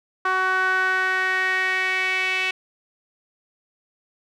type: tone with band-pass filter sweep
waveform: sawtooth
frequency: 374.5 Hz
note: F#4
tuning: 21 cents sharp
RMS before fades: -22 dBFS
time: 0.25-2.51 s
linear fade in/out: 5 ms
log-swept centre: 1300 to 2500 Hz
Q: 4.5
effects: none